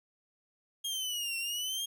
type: exponential two-way sweep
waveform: sawtooth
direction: down then up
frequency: 3258 to 2708 to 3258 Hz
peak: -30 dBFS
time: 0.84-1.86 s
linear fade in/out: 10 ms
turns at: 1.37 s
effects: none